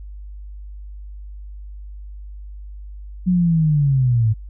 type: linear sweep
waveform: sine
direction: down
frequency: 185 to 106 Hz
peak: -13 dBFS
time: 3.26-4.34 s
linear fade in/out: 20 ms
effects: added 50 Hz sine -32 dBFS peak until 4.49 s